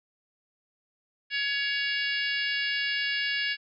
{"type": "harmonic tone", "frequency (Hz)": 562, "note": "C#5", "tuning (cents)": 24, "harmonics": [3, 4, 5, 6, 7, 8, 9], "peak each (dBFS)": [-30, -33, -32, -39, -41, -38, -38], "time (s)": [1.3, 3.57], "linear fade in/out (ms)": 50, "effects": []}